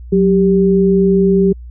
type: tone pair together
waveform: sine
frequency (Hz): 185 / 392.9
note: F#3 / G4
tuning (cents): 0 / +4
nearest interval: octave + minor second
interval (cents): 1304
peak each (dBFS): -11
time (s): 0.12-1.53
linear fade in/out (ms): 10
effects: added 60 Hz sine -29 dBFS peak until 1.7 s